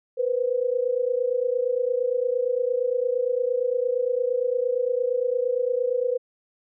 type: tone pair together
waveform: sine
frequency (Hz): 482.2 / 510.9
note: B4 / C5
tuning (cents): -41 / -41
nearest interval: minor second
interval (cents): 100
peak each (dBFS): -24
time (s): 0.17-6.18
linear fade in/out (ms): 20
effects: none